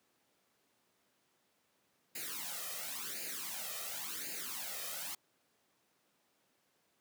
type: noise with flanger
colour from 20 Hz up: white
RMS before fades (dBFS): -42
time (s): 2.15-5.15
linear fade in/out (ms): 5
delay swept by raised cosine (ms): 0.43 to 1.63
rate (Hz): 0.93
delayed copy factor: +0.8
effects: pink hiss -75 dBFS RMS until 7 s + high-pass 200 Hz 12 dB/octave